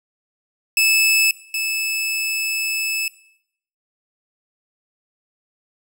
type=tone pair in turn; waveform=sawtooth; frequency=2614 / 2614 Hz; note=E7 / E7; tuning=-15 / -15 cents; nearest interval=unison; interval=0 cents; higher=neither; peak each=-10 / -17 dBFS; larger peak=first; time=0.77-1.31 / 1.54-3.08 s; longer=second; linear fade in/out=2 ms; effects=noise-tail reverb RT60 0.7 s tail -19 dB re dry